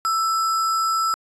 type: tone with sample-and-hold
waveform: sine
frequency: 1323 Hz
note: E6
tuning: 6 cents sharp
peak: -18 dBFS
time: 0.05-1.14 s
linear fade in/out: 0 ms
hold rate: 6300 Hz
effects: resampled to 24000 Hz